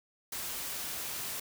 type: noise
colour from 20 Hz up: white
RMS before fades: -38 dBFS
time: 0.32-1.4 s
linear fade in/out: 5 ms
effects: none